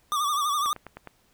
square tone with vibrato, 1174.7 Hz, D6, in tune, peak -24 dBFS, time 0.12-0.73 s, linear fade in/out 0 ms, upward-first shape sine, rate 12 Hz, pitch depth 80 cents each way
click train, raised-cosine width 0.5 ms, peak -24 dBFS, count 5, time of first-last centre 0.66-1.073 s, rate 9.68 Hz
effects pink hiss -64 dBFS RMS until 1.33 s

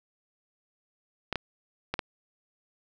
clicks, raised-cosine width 0.3 ms, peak -13 dBFS, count 4, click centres 1.327 / 1.357 / 1.94 / 1.992 s, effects none

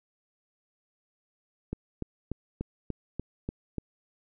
click train, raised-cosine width 3 ms, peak -19 dBFS, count 8, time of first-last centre 1.73-3.783 s, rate 3.41 Hz, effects none

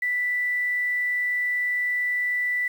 sine tone with quantisation, 1975.5 Hz, B6, in tune, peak -22 dBFS, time 0.02-2.68 s, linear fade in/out 5 ms, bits 8, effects none

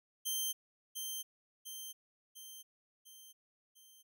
10% pulse tone with echo, 3136 Hz, G7, in tune, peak -26 dBFS, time 0.25-0.53 s, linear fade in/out 20 ms, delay 700 ms, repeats 5, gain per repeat -5 dB, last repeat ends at 4.03 s, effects none

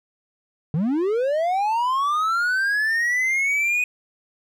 triangle linear sweep, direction up, 140.7 to 2500 Hz, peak -17 dBFS, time 0.74-3.84 s, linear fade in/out 2 ms, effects none

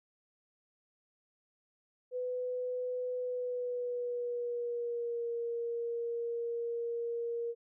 sine tone with pitch glide, 499.6 to 468.8 Hz, B4 to A#4, +20 to +10 cents, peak -33 dBFS, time 2.11-7.55 s, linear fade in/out 50 ms, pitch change -110 cents, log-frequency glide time 3.17-5.29 s, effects none

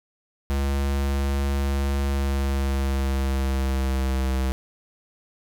square tone with pitch glide, 69.3 to 65.6 Hz, C#2 to C2, 0 to +5 cents, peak -22 dBFS, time 0.5-4.52 s, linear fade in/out 0 ms, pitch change -95 cents, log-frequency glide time 2-4.34 s, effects none

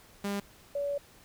sawtooth / sine tone pair in turn, 201 / 569.7 Hz, G3 / C#5, +44 / +47 cents, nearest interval octave + tritone, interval 1803 cents, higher second, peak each -27 / -29 dBFS, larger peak first, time 0.24-0.4 / 0.75-0.98 s, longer second, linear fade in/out 5 ms, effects pink hiss -57 dBFS RMS until 1.24 s

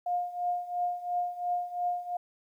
sine tone with tremolo, 710 Hz, F5, 28 cents sharp, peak -25 dBFS, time 0.06-2.17 s, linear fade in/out 5 ms, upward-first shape triangle, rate 2.9 Hz, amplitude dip 85%, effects 11-bit

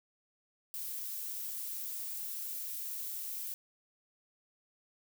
violet noise, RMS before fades -40 dBFS, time 0.74-3.54 s, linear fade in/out 0 ms, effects none

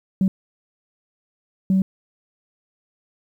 sine tone bursts at uneven times, 190.2 Hz, F#3, 48 cents sharp, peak -13 dBFS, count 2, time 0.21-0.28 / 1.7-1.82 s, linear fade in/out 2 ms, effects tanh soft clip ceiling -11 dBFS + 9-bit

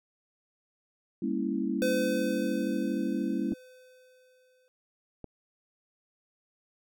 sine chord, G diminished seventh, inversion none, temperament equal with one note detuned, 200 / 233.1 / 277.2 / 329.6 Hz, G3 / Bb3 / Db4 / Fb4, +35 / 0 / 0 / 0 cents, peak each -33 dBFS, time 1.22-3.54 s, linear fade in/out 5 ms
square tone with exponential decay, 509 Hz, C5, 48 cents flat, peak -26 dBFS, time 1.82-4.68 s, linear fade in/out 0 ms, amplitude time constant 620 ms
clicks, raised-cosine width 2 ms, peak -27 dBFS, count 2, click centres 3.521 / 5.243 s
effects none

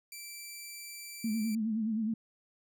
10% pulse tone, 2336 Hz, D7, 10 cents flat, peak -34 dBFS, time 0.12-1.55 s, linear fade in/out 2 ms
sine tone with vibrato, 220 Hz, A3, in tune, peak -29 dBFS, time 1.24-2.14 s, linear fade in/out 5 ms, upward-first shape sine, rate 9.6 Hz, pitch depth 71 cents each way
effects none

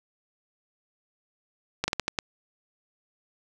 slowing click train, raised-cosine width 0.2 ms, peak -8 dBFS, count 6, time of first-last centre 1.84-2.188 s, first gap 40 ms, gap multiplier 1.28, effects none

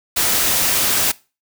white noise, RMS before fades -17 dBFS, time 0.16-1.12 s, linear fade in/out 10 ms, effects noise-tail reverb RT60 0.3 s tail -21 dB re dry

